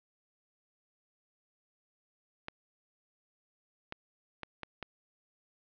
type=clicks; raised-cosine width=0.3 ms; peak=-22 dBFS; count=5; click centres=2.484 / 3.924 / 4.433 / 4.633 / 4.827 s; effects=low-pass 4000 Hz 12 dB/octave